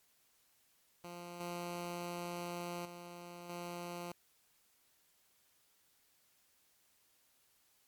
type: tone with level steps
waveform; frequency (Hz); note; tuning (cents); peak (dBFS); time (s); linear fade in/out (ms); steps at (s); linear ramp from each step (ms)
10% pulse; 174.3; F3; -3; -38 / -32 / -40 / -34; 1.04-4.12; 2; 1.4 / 2.85 / 3.49; 5
effects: white hiss -72 dBFS RMS until 7.87 s + MP3 96 kbps